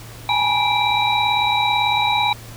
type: tone cluster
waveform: sine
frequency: 817 / 855 / 964 / 2347 / 3873 Hz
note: G#5 / A5 / B5 / D7 / B7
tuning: -29 / -50 / -42 / -2 / -35 cents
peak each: -22 dBFS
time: 0.29-2.33 s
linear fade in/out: 2 ms
effects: added 114 Hz sine -37 dBFS peak until 2.56 s + pink hiss -40 dBFS RMS until 2.56 s